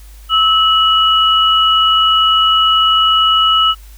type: tone pair together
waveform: sine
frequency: 1301 / 2930 Hz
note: E6 / F#7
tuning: -23 / -18 cents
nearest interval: octave + major second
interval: 1405 cents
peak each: -11 dBFS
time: 0.29-3.75 s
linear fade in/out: 50 ms
effects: added 51 Hz sine -34 dBFS peak until 3.97 s + white hiss -46 dBFS RMS until 3.97 s